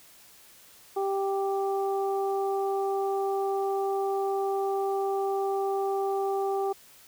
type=harmonic tone; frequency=392 Hz; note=G4; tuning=in tune; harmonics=1 / 2 / 3; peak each=-27 / -30 / -39 dBFS; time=0.96-6.73 s; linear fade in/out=10 ms; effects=white hiss -54 dBFS RMS until 7.07 s